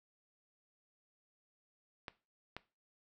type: clicks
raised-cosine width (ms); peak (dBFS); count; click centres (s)
0.3; -26; 2; 2.082 / 2.566
effects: noise-tail reverb RT60 0.3 s tail -18 dB re dry